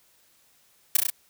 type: noise with echo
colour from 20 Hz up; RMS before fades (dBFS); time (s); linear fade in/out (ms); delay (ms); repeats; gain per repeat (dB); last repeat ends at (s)
blue; -18; 0.95-0.97; 5; 33; 4; -2; 1.102
effects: white hiss -62 dBFS RMS until 1.29 s